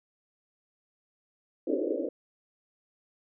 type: band-pass noise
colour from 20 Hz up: pink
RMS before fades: -30 dBFS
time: 1.67-2.09 s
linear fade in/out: 5 ms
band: 270 to 580 Hz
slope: 96 dB/octave
effects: none